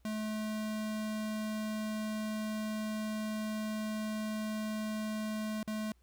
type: tone with dropouts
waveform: square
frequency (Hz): 215.5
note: A3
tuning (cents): -36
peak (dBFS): -35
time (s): 0.05-5.92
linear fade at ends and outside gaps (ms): 2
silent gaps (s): 5.63-5.676
effects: added 60 Hz sine -64 dBFS peak until 6.02 s + pink hiss -75 dBFS RMS until 6.02 s